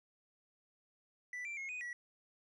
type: tone with pitch steps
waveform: triangle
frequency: 1978 / 2352 / 2162 / 2490 / 1935 Hz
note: B6 / D7 / C#7 / D#7 / B6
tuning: +2 / +2 / -44 / +1 / -36 cents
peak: -39 dBFS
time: 1.33-1.93 s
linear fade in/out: 2 ms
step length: 120 ms
effects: resampled to 22050 Hz